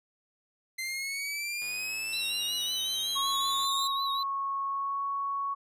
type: exponential sweep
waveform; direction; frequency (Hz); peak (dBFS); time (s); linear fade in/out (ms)
sawtooth; up; 2067 to 3729; -29; 0.78-3.88; 10
type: click train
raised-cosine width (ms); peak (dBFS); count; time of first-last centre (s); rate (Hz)
0.3; -34; 218; 1.62-3.648; 107
type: tone with vibrato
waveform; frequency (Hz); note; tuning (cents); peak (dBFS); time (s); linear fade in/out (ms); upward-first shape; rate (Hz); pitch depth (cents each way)
triangle; 3884; B7; -30; -31; 2.13-4.23; 2; triangle; 5.4; 72
type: tone with pitch glide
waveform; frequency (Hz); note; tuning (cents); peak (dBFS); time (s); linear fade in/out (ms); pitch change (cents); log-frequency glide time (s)
sine; 1100 to 1112.1; C#6 to C#6; -14 to +5; -29; 3.15-5.55; 20; +19; 4.66-5.03
effects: resampled to 32000 Hz